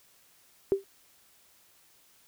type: tone with exponential decay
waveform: sine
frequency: 392 Hz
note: G4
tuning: in tune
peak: -17 dBFS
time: 0.72-0.84 s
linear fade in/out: 0 ms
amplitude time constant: 26 ms
effects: white hiss -62 dBFS RMS until 2.27 s